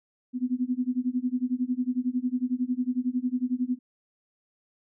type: tone with tremolo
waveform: sine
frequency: 250.6 Hz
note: B3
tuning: 25 cents sharp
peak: -21 dBFS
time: 0.33-3.79 s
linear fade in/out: 50 ms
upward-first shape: sine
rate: 11 Hz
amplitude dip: 95%
effects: none